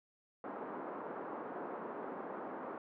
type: band-pass noise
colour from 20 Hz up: pink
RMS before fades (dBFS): -44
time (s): 0.44-2.78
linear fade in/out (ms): 2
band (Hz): 250 to 1300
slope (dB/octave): 24
effects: none